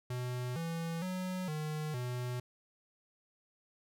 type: tone with pitch steps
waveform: square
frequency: 124.5 / 166 / 184.5 / 153.3 / 124 Hz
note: B2 / E3 / F#3 / D#3 / B2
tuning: +14 / +12 / -5 / -25 / +7 cents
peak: -36 dBFS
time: 0.1-2.4 s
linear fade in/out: 5 ms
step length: 460 ms
effects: none